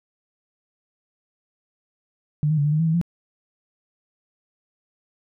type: tone with pitch steps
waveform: sine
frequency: 149.8 / 155.9 / 143.9 / 148.8 / 153.9 / 163.9 / 160.2 / 171.4 Hz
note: D3 / D#3 / D3 / D3 / D#3 / E3 / E3 / F3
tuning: +35 / +4 / -35 / +23 / -19 / -10 / -49 / -32 cents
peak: -17 dBFS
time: 2.43-3.014 s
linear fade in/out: 0 ms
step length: 73 ms
effects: none